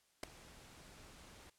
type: noise with ADSR envelope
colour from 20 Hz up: pink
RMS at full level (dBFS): -36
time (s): 0.23-1.5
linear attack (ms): 5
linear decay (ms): 4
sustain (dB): -22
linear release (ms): 6
effects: white hiss -74 dBFS RMS until 1.58 s + low-pass 10000 Hz 12 dB/octave